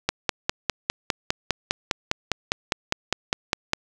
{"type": "click train", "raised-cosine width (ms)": 0.2, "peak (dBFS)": -3, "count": 19, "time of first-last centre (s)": [0.09, 3.734], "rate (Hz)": 4.94, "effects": []}